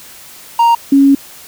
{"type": "tone pair in turn", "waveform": ["triangle", "sine"], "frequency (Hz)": [932.3, 276.5], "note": ["A#5", "C#4"], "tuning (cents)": [0, -4], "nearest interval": "octave + major sixth", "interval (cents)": 2104, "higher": "first", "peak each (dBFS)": -4, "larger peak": "neither", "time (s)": [[0.59, 0.75], [0.92, 1.15]], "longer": "second", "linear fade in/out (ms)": 5, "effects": ["white hiss -36 dBFS RMS until 1.47 s"]}